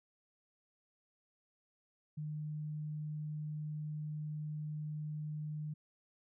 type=tone; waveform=sine; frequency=151.8 Hz; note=D#3; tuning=42 cents flat; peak=-38 dBFS; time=2.17-5.74 s; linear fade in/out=10 ms; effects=none